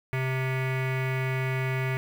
square tone with low-pass filter, 130.81 Hz, C3, in tune, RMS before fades -28 dBFS, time 0.13-1.97 s, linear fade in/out 0 ms, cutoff 2200 Hz, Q 5.1, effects 8-bit

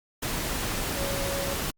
sine tone in noise, 554.4 Hz, C#5, in tune, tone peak -32 dBFS, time 0.96-1.54 s, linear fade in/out 10 ms, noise pink, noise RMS -30 dBFS, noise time 0.22-1.71 s, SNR -5 dB, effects Opus 48 kbps

